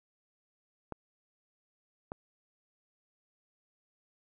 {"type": "clicks", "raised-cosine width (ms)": 1, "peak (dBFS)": -24, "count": 2, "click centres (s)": [0.923, 2.119], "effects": []}